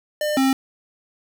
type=tone pair in turn; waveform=square; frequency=601 / 266.7 Hz; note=D5 / C4; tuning=+40 / +33 cents; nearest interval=octave + major second; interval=1407 cents; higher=first; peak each=-21 / -16 dBFS; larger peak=second; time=0.21-0.37 / 0.37-0.53 s; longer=neither; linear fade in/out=2 ms; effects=none